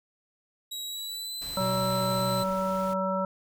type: tone with pitch glide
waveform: sawtooth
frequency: 3855 to 4026 Hz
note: B7 to B7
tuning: -43 to +33 cents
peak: -31 dBFS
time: 0.71-2.44 s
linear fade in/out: 10 ms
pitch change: +76 cents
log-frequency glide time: 0.85-1.35 s
type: noise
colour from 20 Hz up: pink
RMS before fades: -45 dBFS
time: 1.41-2.94 s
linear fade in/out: 10 ms
type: harmonic tone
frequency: 189.7 Hz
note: F#3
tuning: 43 cents sharp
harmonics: 1 / 3 / 5 / 7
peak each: -31 / -29 / -33 / -32 dBFS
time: 1.57-3.25 s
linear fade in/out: 2 ms
type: tone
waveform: square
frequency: 124.3 Hz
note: B2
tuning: 12 cents sharp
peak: -33 dBFS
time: 1.6-2.43 s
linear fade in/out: 5 ms
effects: none